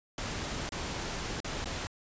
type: noise with dropouts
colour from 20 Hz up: pink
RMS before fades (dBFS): -36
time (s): 0.18-1.87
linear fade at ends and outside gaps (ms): 1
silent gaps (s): 0.691-0.721 / 1.403-1.445 / 1.644-1.657
effects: resampled to 16000 Hz